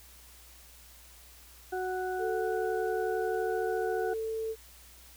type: harmonic tone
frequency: 370.1 Hz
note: F#4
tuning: in tune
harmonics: 1 / 2 / 4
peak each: -33 / -35 / -40 dBFS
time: 1.72-4.14 s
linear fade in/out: 10 ms
type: tone with pitch glide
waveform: sine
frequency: 441.2 to 444.5 Hz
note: A4 to A4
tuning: +5 to +18 cents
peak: -31 dBFS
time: 2.18-4.56 s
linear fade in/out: 50 ms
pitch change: +13 cents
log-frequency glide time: 3.1-3.58 s
effects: added 60 Hz sine -56 dBFS peak until 5.16 s + white hiss -55 dBFS RMS until 5.16 s